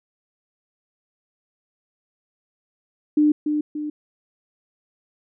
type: tone with echo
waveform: sine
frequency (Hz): 299.9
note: D4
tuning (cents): +36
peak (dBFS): -13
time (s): 3.17-3.32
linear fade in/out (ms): 5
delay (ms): 290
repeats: 2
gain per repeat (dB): -6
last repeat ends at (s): 3.9
effects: none